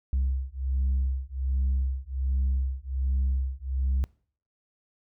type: beating tone pair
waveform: sine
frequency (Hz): 65.41 / 66.71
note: C2 / C2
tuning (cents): 0 / +34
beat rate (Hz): 1.3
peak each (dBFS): -26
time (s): 0.13-4.04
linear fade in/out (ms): 0
effects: noise-tail reverb RT60 0.5 s tail -25 dB re dry + tanh soft clip ceiling -20 dBFS